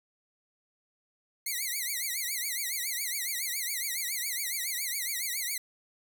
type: tone with vibrato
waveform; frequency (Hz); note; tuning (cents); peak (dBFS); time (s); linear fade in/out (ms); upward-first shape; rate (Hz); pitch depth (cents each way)
5% pulse; 2082; C7; -9; -21; 1.46-5.58; 5; triangle; 7.2; 200
effects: none